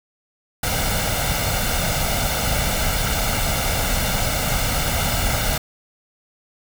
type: noise with comb filter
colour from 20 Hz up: pink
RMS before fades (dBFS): -21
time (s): 0.63-5.58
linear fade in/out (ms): 5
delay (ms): 1.4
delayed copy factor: +0.65
effects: none